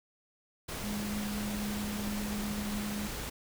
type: tone in noise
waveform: sine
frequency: 207.5 Hz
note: G#3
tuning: 1 cent flat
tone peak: -34 dBFS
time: 0.83-3.08 s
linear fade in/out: 10 ms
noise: pink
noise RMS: -39 dBFS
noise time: 0.68-3.3 s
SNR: +2 dB
effects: none